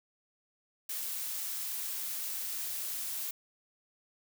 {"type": "noise", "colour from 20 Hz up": "blue", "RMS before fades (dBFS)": -37, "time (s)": [0.89, 3.31], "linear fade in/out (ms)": 5, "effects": []}